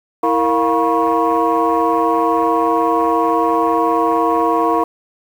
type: tone cluster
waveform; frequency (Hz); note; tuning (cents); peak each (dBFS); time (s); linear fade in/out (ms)
sine; 327.7 / 463.3 / 704 / 967 / 1098; E4 / A#4 / F5 / B5 / C#6; -10 / -11 / +14 / -37 / -17; -18; 0.23-4.84; 5
effects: tanh soft clip ceiling -5 dBFS + 7-bit